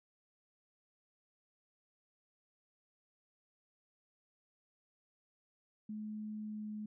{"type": "tone with pitch glide", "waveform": "sine", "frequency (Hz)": [213.6, 212.4], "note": ["G#3", "G#3"], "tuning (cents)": [49, 39], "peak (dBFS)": -40, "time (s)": [5.89, 6.86], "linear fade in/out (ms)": 5, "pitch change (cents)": -10, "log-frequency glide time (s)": [6.41, 6.69], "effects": []}